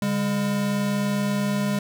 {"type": "tone pair together", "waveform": "square", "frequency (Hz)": [142.4, 202.6], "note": ["C#3", "G#3"], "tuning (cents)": [47, -43], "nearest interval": "tritone", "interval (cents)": 610, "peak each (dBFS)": [-30, -23], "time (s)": [0.02, 1.79], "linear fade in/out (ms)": 2, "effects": []}